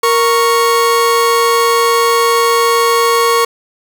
40% pulse tone pair together, 466.2 / 1108.7 Hz, A#4 / C#6, 0 / 0 cents, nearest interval octave + minor third, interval 1500 cents, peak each -11 dBFS, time 0.03-3.45 s, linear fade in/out 5 ms, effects none

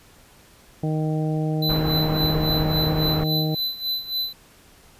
harmonic tone, 155.56 Hz, D#3, in tune, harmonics 1 / 2 / 3 / 4 / 5, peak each -22 / -28 / -32 / -34 / -36 dBFS, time 0.83-3.55 s, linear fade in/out 5 ms
square tone with tremolo, 4013 Hz, B7, 27 cents sharp, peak -22 dBFS, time 1.62-4.33 s, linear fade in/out 5 ms, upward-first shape sine, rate 3.6 Hz, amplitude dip 80%
pink low-pass noise, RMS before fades -27 dBFS, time 1.69-3.24 s, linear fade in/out 5 ms, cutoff 1300 Hz, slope 12 dB/octave
effects pink hiss -52 dBFS RMS until 4.99 s + resampled to 32000 Hz

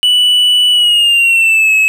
triangle tone with pitch glide, 2962 to 2579 Hz, F#7 to E7, +1 to -39 cents, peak -5 dBFS, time 0.03-1.88 s, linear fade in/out 0 ms, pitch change -240 cents, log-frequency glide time 0.71-1.73 s, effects none

